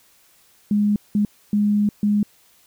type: tone bursts at uneven times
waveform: sine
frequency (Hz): 207.1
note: G#3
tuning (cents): -5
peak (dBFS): -15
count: 4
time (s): 0.71-0.96 / 1.15-1.25 / 1.53-1.89 / 2.03-2.23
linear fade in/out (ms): 2
effects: white hiss -56 dBFS RMS until 2.66 s